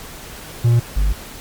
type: tone pair in turn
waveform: triangle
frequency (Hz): 118.5 / 49.82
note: A#2 / G1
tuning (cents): +29 / +29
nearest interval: octave + minor third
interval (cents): 1500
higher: first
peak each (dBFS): -8 / -11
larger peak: first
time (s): 0.64-0.8 / 0.96-1.13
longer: second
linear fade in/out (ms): 10
effects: pink hiss -35 dBFS RMS until 1.4 s + MP3 96 kbps